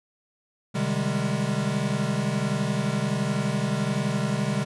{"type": "chord", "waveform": "square", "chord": "Ab major seventh", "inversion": "first", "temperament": "equal with one note detuned", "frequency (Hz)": [130.81, 152.19, 196, 207.7], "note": ["C3", "Eb3", "G3", "Ab3"], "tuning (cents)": [0, -38, 0, 0], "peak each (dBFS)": -30, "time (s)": [0.74, 4.65], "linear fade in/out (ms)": 20, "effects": ["resampled to 24000 Hz"]}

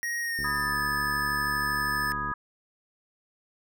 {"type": "tone with pitch glide", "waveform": "square", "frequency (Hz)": [1880, 1734], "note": ["A#6", "A6"], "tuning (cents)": [14, -26], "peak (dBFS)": -29, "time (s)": [0.03, 2.12], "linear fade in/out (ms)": 0, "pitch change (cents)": -140, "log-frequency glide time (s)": [0.21, 0.79]}
{"type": "click train", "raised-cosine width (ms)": 3, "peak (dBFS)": -27, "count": 140, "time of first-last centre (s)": [0.39, 2.315], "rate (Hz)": 72.2}
{"type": "chord", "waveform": "sine", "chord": "G# minor", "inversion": "first", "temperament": "equal", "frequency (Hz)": [987.8, 1244.5, 1661.2], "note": ["B5", "D#6", "G#6"], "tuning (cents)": [0, 0, 0], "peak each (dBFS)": [-36, -31, -34], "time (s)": [0.44, 2.34], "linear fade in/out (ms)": 5}
{"effects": []}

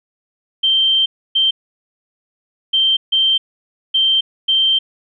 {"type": "tone bursts at uneven times", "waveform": "sine", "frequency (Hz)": 3136, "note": "G7", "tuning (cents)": 0, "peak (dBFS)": -11, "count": 6, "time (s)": [[0.63, 1.06], [1.35, 1.51], [2.73, 2.97], [3.12, 3.38], [3.94, 4.21], [4.48, 4.79]], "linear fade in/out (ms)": 10, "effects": []}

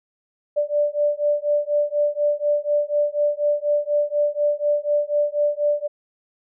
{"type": "beating tone pair", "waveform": "sine", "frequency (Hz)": [586, 590.1], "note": ["D5", "D5"], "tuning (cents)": [-4, 8], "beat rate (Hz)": 4.1, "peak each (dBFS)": -21, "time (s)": [0.56, 5.88], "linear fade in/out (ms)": 20, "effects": []}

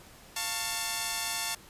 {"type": "chord", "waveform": "5% pulse", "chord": "F augmented", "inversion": "none", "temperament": "equal with one note detuned", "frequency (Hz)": [698.5, 891.8, 1108.7], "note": ["F5", "A5", "C#6"], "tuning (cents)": [0, 23, 0], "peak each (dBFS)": [-26, -21, -25], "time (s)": [0.36, 1.55], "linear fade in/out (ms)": 5, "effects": ["pink hiss -53 dBFS RMS until 1.69 s", "resampled to 32000 Hz"]}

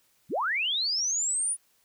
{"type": "linear sweep", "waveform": "sine", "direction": "up", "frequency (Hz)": [100.4, 9820], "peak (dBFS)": -25, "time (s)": [0.29, 1.57], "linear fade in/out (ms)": 50, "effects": ["white hiss -67 dBFS RMS until 1.84 s"]}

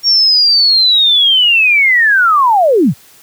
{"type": "linear sweep", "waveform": "sine", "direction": "down", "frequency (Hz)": [5588, 98], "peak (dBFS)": -6, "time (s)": [0.03, 2.94], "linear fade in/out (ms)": 50, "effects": ["white hiss -43 dBFS RMS until 3.22 s", "high-pass 60 Hz 12 dB/octave"]}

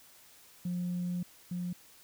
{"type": "tone pair in turn", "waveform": "sine", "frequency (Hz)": [177.5, 177.5], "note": ["F3", "F3"], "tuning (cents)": [28, 28], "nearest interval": "unison", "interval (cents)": 0, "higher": "neither", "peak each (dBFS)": [-30, -32], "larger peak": "first", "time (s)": [[0.65, 1.23], [1.51, 1.73]], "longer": "first", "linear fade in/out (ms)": 5, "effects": ["tanh soft clip ceiling -28 dBFS", "white hiss -58 dBFS RMS until 2.03 s"]}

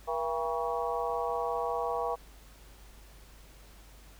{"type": "harmonic tone with a mistuned harmonic", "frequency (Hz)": 160.1, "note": "D#3", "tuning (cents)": 50, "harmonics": [3, 4, 5, 6, 7], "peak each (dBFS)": [-34, -35, -36, -37, -37], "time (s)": [0.07, 2.16], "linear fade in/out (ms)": 20, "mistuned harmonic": 4, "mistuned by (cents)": 91, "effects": ["added 50 Hz sine -52 dBFS peak until 4.19 s", "pink hiss -57 dBFS RMS until 4.19 s"]}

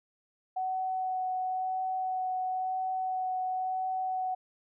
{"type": "tone with vibrato", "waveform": "sine", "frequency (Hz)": 747, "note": "F#5", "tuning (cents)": 16, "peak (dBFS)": -29, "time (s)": [0.56, 4.35], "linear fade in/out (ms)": 10, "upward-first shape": "sine", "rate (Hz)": 0.97, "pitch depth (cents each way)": 10, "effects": []}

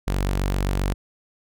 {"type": "tone", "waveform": "sawtooth", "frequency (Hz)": 47.55, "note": "F#1", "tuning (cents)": 48, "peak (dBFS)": -17, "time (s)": [0.07, 0.94], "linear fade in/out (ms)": 10, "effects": []}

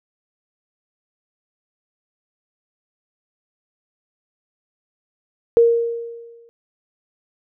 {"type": "tone with exponential decay", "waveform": "sine", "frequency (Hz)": 466.2, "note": "A#4", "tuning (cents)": 0, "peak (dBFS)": -7, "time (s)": [5.57, 6.49], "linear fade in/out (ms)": 0, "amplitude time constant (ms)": 200, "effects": []}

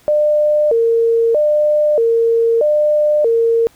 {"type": "tone with vibrato", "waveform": "sine", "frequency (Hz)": 525, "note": "C5", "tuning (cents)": 6, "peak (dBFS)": -10, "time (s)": [0.08, 3.67], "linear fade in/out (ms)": 0, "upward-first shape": "square", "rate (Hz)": 0.79, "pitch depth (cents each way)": 230, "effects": ["pink hiss -50 dBFS RMS until 3.75 s"]}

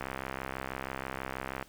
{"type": "click train", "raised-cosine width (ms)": 0.5, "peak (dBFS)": -20, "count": 108, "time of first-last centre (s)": [0.01, 1.626], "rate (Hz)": 66.2, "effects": ["pink hiss -58 dBFS RMS until 1.68 s"]}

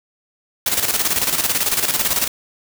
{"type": "noise with tremolo", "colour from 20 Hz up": "white", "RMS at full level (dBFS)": -17, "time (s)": [0.66, 2.28], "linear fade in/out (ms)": 5, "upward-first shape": "square", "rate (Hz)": 18, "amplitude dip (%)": 60, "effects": []}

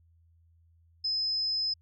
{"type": "tone", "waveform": "sine", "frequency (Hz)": 5100, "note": "D#8", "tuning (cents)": 42, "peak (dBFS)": -27, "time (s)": [1.04, 1.74], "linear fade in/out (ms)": 10, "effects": ["added 83 Hz sine -60 dBFS peak until 1.81 s"]}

